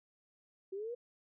sine linear sweep, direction up, 373.6 to 493.9 Hz, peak -38 dBFS, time 0.72-0.95 s, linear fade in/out 10 ms, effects none

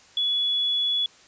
sine tone, 3399 Hz, G#7, 39 cents sharp, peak -21 dBFS, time 0.17-1.06 s, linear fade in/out 2 ms, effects white hiss -53 dBFS RMS until 1.27 s + resampled to 16000 Hz

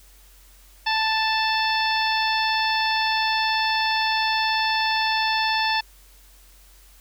harmonic tone, 881 Hz, A5, 2 cents sharp, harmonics 1 / 2 / 3 / 4 / 5 / 6, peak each -23 / -26 / -28 / -29 / -30 / -31 dBFS, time 0.86-5.81 s, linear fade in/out 10 ms, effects added 46 Hz sine -50 dBFS peak until 7 s + white hiss -54 dBFS RMS until 7 s

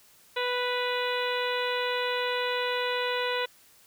harmonic tone with a mistuned harmonic, 493.9 Hz, B4, in tune, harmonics 1 / 2 / 3 / 4 / 5 / 6 / 7 / 8, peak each -30 / -33 / -35 / -36 / -37 / -38 / -38 / -39 dBFS, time 0.36-3.46 s, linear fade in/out 10 ms, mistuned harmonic 6, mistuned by -18 cents, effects white hiss -58 dBFS RMS until 3.86 s

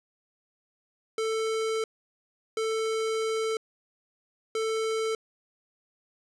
square tone bursts at uneven times, 443.1 Hz, A4, 12 cents sharp, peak -27 dBFS, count 3, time 1.18-1.84 / 2.57-3.57 / 4.55-5.15 s, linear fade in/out 2 ms, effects resampled to 22050 Hz + 10-bit

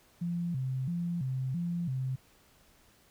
sine tone with vibrato, 150.2 Hz, D3, 39 cents sharp, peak -30 dBFS, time 0.21-2.16 s, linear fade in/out 10 ms, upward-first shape square, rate 1.5 Hz, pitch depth 240 cents each way, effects pink hiss -63 dBFS RMS until 3.1 s

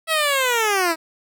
10% pulse linear sweep, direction down, 656 to 314.9 Hz, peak -9 dBFS, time 0.07-0.96 s, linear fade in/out 50 ms, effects none

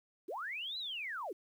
sine linear two-way sweep, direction up then down, 289.5 to 4069 to 289.5 Hz, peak -38 dBFS, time 0.28-1.33 s, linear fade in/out 10 ms, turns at 0.78 s, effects 11-bit

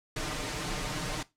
pink noise with comb filter, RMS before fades -34 dBFS, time 0.16-1.23 s, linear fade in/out 5 ms, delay 6.6 ms, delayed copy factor +0.85, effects noise-tail reverb RT60 0.2 s tail -17 dB re dry + low-pass 8000 Hz 12 dB/octave

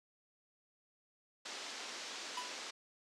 white band-pass noise, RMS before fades -46 dBFS, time 1.45-2.71 s, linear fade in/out 10 ms, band 260 to 6300 Hz, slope 24 dB/octave
square tone with exponential decay, 991 Hz, B5, 6 cents sharp, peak -38 dBFS, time 2.37-2.61 s, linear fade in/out 5 ms, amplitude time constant 52 ms
effects low-pass 10000 Hz 12 dB/octave

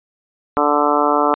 harmonic tone, 146.83 Hz, D3, in tune, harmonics 2 / 3 / 4 / 5 / 6 / 7 / 8 / 9, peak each -21 / -21 / -21 / -21 / -21 / -21 / -21 / -21 dBFS, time 0.57-1.34 s, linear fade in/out 0 ms, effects resampled to 8000 Hz

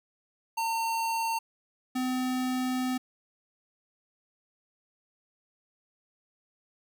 square tone pair in turn, 909 / 255.1 Hz, A#5 / C4, -44 / -44 cents, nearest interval octave + minor seventh, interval 2200 cents, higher first, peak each -28 dBFS, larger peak neither, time 0.57-1.39 / 1.95-2.98 s, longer second, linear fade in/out 10 ms, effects none

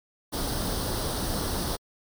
pink noise with comb filter, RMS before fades -29 dBFS, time 0.32-1.77 s, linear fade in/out 20 ms, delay 0.21 ms, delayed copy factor +0.7, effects MP3 96 kbps

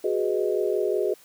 sine chord, G# minor seventh, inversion third, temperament equal, 370 / 415.3 / 493.9 / 622.3 Hz, F#4 / G#4 / B4 / D#5, 0 / 0 / 0 / 0 cents, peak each -26 / -25 / -30 / -30 dBFS, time 0.04-1.14 s, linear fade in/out 5 ms, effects white hiss -54 dBFS RMS until 1.24 s + high-pass 100 Hz 12 dB/octave

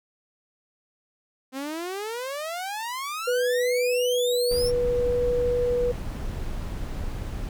sawtooth exponential sweep, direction up, 257.2 to 5588 Hz, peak -26 dBFS, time 1.52-4.72 s, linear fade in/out 50 ms
sine tone with pitch glide, 493.9 to 488.2 Hz, B4 to B4, 0 to -20 cents, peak -21 dBFS, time 3.27-5.92 s, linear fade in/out 10 ms, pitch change -20 cents, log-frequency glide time 4.12-4.37 s
brown noise, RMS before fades -31 dBFS, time 4.51-7.49 s, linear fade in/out 2 ms
effects none

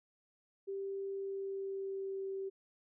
sine tone with pitch glide, 392 to 387.3 Hz, G4 to G4, 0 to -21 cents, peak -37 dBFS, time 0.67-2.5 s, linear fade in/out 20 ms, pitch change -21 cents, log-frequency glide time 1.12-2.26 s, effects none

